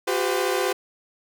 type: tone cluster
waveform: sawtooth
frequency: 361.1 / 396.2 / 508 Hz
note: F#4 / G4 / B4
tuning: -42 / +18 / +49 cents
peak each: -22 dBFS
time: 0.07-0.73 s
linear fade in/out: 10 ms
effects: none